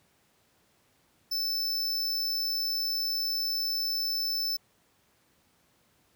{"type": "tone", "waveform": "square", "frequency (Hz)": 5280, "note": "E8", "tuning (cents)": 2, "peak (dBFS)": -28, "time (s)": [1.31, 4.57], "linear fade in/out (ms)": 10, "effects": ["pink hiss -67 dBFS RMS until 6.15 s", "high-pass 80 Hz 12 dB/octave"]}